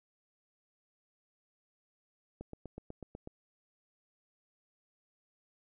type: click train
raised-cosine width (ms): 2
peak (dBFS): -30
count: 8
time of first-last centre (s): 2.41-3.274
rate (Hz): 8.1
effects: none